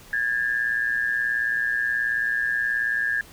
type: tone pair together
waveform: sine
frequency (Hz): 1641.4 / 1760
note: G#6 / A6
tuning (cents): -21 / 0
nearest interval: minor second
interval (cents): 121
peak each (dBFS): -23 / -26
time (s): 0.13-3.21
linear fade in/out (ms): 2
effects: pink hiss -48 dBFS RMS until 3.32 s